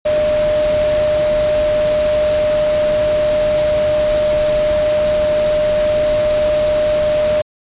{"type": "tone in noise", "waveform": "sine", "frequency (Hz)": 606, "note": "D#5", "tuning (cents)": -46, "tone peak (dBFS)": -12, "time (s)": [0.05, 7.42], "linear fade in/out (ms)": 10, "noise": "pink", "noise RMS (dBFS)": -25, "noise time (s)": [0.05, 7.42], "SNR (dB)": 10, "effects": ["resampled to 8000 Hz"]}